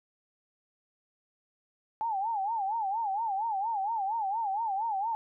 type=tone with vibrato; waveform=sine; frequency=843 Hz; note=G#5; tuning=26 cents sharp; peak=-28 dBFS; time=2.01-5.15 s; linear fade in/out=0 ms; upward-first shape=sine; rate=4.3 Hz; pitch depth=170 cents each way; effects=none